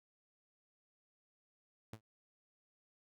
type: tone with exponential decay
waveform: sawtooth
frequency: 110.1 Hz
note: A2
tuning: 2 cents sharp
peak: -39 dBFS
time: 1.93-2.01 s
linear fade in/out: 5 ms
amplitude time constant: 17 ms
effects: none